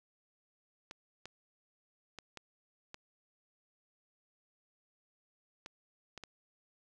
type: clicks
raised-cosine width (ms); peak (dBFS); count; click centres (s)
0.2; -28; 8; 0.911 / 1.256 / 2.187 / 2.373 / 2.944 / 5.661 / 6.177 / 6.237
effects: none